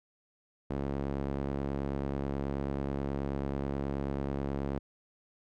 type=tone with band-pass filter; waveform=sawtooth; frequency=69.3 Hz; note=C#2; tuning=in tune; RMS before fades=-34 dBFS; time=0.7-4.79 s; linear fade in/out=5 ms; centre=340 Hz; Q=0.7; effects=none